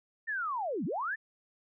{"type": "linear two-way sweep", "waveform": "sine", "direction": "down then up", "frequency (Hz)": [1833, 146.83, 1833], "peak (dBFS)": -31, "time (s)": [0.27, 1.16], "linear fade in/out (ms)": 20, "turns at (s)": 0.85, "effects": []}